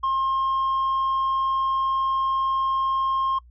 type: tone with tanh clipping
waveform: sine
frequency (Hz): 1067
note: C6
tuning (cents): +34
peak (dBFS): -21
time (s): 0.03-3.39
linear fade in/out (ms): 10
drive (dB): 2
effects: noise-tail reverb RT60 0.1 s tail -25 dB re dry + added 60 Hz sine -47 dBFS peak until 3.5 s